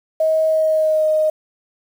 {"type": "tone with pitch glide", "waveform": "sine", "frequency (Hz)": [634, 621], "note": ["D#5", "D#5"], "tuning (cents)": [32, -3], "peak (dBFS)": -13, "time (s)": [0.2, 1.3], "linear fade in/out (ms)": 5, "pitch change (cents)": -35, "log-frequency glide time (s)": [0.47, 1.06], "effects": ["7-bit"]}